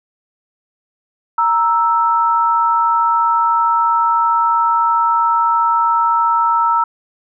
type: tone pair together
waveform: sine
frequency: 932.3 / 1318.5 Hz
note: A#5 / E6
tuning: 0 / 0 cents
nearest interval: tritone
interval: 600 cents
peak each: -14 dBFS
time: 1.38-6.84 s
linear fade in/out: 5 ms
effects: none